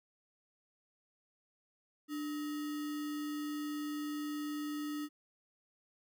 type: tone with sample-and-hold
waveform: sine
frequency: 296.9 Hz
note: D4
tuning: 19 cents sharp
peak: -36 dBFS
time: 2.08-5.09 s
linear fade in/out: 50 ms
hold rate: 1575 Hz
effects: none